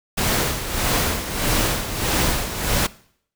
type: noise with tremolo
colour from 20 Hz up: pink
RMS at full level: -19 dBFS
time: 0.17-2.87 s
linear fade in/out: 10 ms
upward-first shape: sine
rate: 1.6 Hz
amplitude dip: 65%
effects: noise-tail reverb RT60 0.6 s tail -20 dB re dry